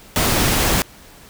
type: noise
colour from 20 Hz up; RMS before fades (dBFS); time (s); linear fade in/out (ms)
pink; -17; 0.16-0.82; 0
effects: pink hiss -44 dBFS RMS until 1.29 s